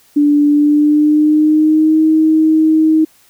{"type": "tone with pitch glide", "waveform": "sine", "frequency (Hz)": [292.2, 315], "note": ["D4", "D#4"], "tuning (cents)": [-9, 21], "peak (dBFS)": -7, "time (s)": [0.16, 3.05], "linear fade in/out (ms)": 10, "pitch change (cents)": 130, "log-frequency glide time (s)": [0.48, 2.01], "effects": ["white hiss -50 dBFS RMS until 3.29 s"]}